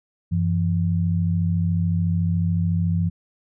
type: tone pair together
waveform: sine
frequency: 94.5 / 168.38 Hz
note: F#2 / E3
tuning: +37 / +37 cents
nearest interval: minor seventh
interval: 1000 cents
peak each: -21 dBFS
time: 0.31-3.1 s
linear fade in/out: 20 ms
effects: none